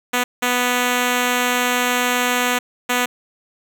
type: tone bursts at uneven times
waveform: 5% pulse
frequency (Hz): 246.9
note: B3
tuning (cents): 0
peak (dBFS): -5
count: 3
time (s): 0.13-0.24 / 0.42-2.59 / 2.89-3.06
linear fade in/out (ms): 10
effects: none